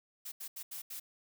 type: noise bursts at uneven times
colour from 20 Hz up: blue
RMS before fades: -43 dBFS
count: 5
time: 0.25-0.32 / 0.4-0.48 / 0.56-0.63 / 0.71-0.82 / 0.9-1 s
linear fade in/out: 10 ms
effects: none